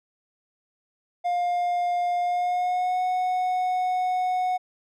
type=tone with pitch glide; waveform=triangle; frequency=707 to 734.5 Hz; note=F5 to F#5; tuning=+21 to -13 cents; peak=-20 dBFS; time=1.24-4.58 s; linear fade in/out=20 ms; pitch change=+66 cents; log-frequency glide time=2.2-3.02 s; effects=none